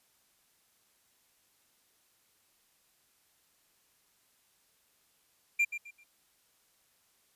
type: tone with echo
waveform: triangle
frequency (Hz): 2382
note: D7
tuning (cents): +24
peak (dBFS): -22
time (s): 5.59-5.65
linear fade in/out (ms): 10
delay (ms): 130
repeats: 3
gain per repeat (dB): -11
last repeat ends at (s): 6.04
effects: white hiss -70 dBFS RMS until 7.35 s + resampled to 32000 Hz